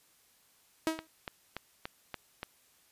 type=tone with exponential decay; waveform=sawtooth; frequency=320 Hz; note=D#4; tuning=49 cents sharp; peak=-21 dBFS; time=0.87-1.07 s; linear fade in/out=0 ms; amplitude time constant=43 ms
type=click train; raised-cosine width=0.3 ms; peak=-21 dBFS; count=6; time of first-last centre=0.99-2.431 s; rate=3.47 Hz
effects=white hiss -66 dBFS RMS until 2.91 s + resampled to 32000 Hz